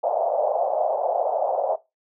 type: band-pass noise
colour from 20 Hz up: white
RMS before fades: -23 dBFS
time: 0.03-1.76 s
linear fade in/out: 10 ms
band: 550 to 750 Hz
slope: 48 dB/octave
effects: noise-tail reverb RT60 0.2 s tail -17 dB re dry